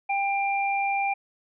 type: tone pair together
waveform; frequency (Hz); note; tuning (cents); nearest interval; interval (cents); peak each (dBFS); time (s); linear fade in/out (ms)
sine; 794.5 / 2378; G5 / D7; +23 / +21; octave + perfect fifth; 1898; -24 / -28; 0.09-1.14; 10
effects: none